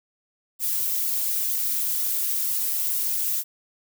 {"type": "noise with flanger", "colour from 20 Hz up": "violet", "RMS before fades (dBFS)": -25, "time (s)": [0.59, 3.44], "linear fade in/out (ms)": 50, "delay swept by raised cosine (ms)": [1.2, 5.6], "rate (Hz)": 2.1, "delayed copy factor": -0.85, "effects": []}